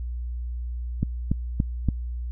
click train, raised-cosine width 5 ms, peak -9 dBFS, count 4, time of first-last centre 1.03-1.887 s, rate 3.5 Hz, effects added 60 Hz sine -28 dBFS peak until 2.31 s

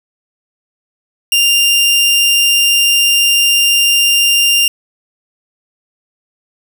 sawtooth tone, 2794 Hz, F7, in tune, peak -5 dBFS, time 1.32-4.68 s, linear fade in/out 2 ms, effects none

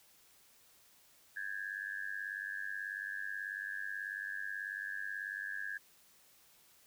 sine tone with amplitude modulation, 1661.2 Hz, G#6, in tune, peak -34 dBFS, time 1.36-5.78 s, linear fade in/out 10 ms, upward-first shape sine, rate 98.3 Hz, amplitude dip 100%, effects white hiss -65 dBFS RMS until 6.86 s

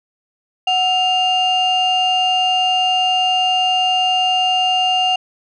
sine tone pair together, 740 / 2805 Hz, F#5 / F7, 0 / +7 cents, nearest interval octave + major seventh, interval 2307 cents, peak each -14 dBFS, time 0.67-5.16 s, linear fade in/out 5 ms, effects tanh soft clip ceiling -10 dBFS

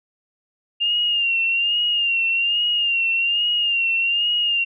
sine tone with vibrato, 2794 Hz, F7, in tune, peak -17 dBFS, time 0.8-4.65 s, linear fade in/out 20 ms, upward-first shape sine, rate 1.2 Hz, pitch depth 57 cents each way, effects none

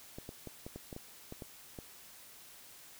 clicks, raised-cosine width 2 ms, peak -30 dBFS, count 10, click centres 0.185 / 0.291 / 0.473 / 0.665 / 0.76 / 0.928 / 0.964 / 1.324 / 1.422 / 1.788 s, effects white hiss -55 dBFS RMS until 2.99 s

